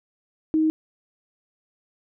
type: tone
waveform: sine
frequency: 314.4 Hz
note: D#4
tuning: 18 cents sharp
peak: -17 dBFS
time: 0.54-0.7 s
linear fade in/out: 0 ms
effects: none